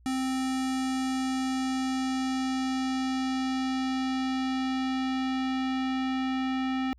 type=tone with low-pass filter sweep; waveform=square; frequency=261.6 Hz; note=C4; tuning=in tune; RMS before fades=-29 dBFS; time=0.06-6.93 s; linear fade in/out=0 ms; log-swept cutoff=9200 to 2900 Hz; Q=1.2; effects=added 60 Hz sine -54 dBFS peak until 6.98 s